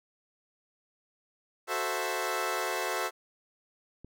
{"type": "chord", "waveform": "15% pulse", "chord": "F# half-diminished seventh", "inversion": "none", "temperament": "equal", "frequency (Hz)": [370, 440, 523.3, 659.3], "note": ["F#4", "A4", "C5", "E5"], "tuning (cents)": [0, 0, 0, 0], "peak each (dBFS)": -29, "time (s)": [1.67, 3.11], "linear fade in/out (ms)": 50}
{"type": "click", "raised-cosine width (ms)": 3, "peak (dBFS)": -33, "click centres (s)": 4.046}
{"effects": []}